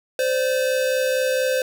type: tone pair together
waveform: square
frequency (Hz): 516.7 / 581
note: C5 / D5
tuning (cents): -22 / -19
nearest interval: major second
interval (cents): 203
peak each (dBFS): -20 / -28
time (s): 0.19-1.62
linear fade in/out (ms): 2
effects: none